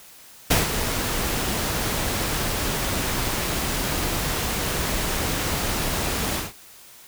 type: noise with ADSR envelope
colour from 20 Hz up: pink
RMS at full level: -17 dBFS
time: 0.5-6.53 s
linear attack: 11 ms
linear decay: 150 ms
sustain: -8 dB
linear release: 170 ms
effects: white hiss -47 dBFS RMS until 7.07 s